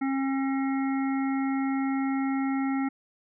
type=harmonic tone; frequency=270 Hz; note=C#4; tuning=45 cents flat; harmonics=1 / 3 / 5 / 7 / 8; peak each=-25 / -35 / -39 / -42 / -41 dBFS; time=0.01-2.89 s; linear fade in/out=10 ms; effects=none